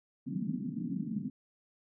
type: band-pass noise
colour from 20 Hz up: pink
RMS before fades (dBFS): -36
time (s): 0.26-1.3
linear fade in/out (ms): 10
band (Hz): 160 to 260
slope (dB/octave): 48
effects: none